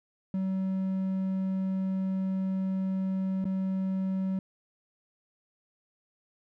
triangle tone with dropouts, 190 Hz, F#3, 46 cents sharp, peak -25 dBFS, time 0.34-4.39 s, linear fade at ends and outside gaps 2 ms, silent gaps 3.443-3.453 s, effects none

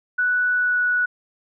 sine tone with pitch glide, 1480 to 1471.5 Hz, F#6 to F#6, 0 to -10 cents, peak -17 dBFS, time 0.18-1.06 s, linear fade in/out 10 ms, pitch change -10 cents, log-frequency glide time 0.55-0.79 s, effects none

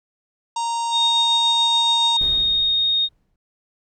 harmonic tone, 930 Hz, A#5, 4 cents flat, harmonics 1 / 3 / 4 / 5 / 6 / 7 / 8 / 9, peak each -21 / -40 / -34 / -40 / -39 / -38 / -41 / -38 dBFS, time 0.56-2.17 s, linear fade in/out 5 ms
sine tone, 3713 Hz, A#7, 8 cents flat, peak -16 dBFS, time 0.91-3.09 s, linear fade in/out 50 ms
brown noise with exponential decay, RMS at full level -28 dBFS, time 2.21-3.36 s, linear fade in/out 2 ms, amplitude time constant 250 ms
effects none

